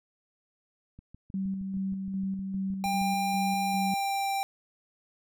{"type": "click train", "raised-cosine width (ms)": 5, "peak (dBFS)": -35, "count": 14, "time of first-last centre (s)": [0.99, 3.015], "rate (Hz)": 6.42}
{"type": "tone with tremolo", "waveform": "sine", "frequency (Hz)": 192.5, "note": "G3", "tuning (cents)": -31, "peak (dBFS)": -28, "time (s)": [1.34, 3.94], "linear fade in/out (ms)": 2, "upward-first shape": "square", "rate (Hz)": 2.5, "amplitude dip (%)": 35}
{"type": "tone with pitch glide", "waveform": "square", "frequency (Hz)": [797, 786.9], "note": ["G5", "G5"], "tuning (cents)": [28, 6], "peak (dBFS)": -28, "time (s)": [2.84, 4.43], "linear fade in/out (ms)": 0, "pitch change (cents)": -22, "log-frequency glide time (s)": [3.64, 4.25]}
{"effects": []}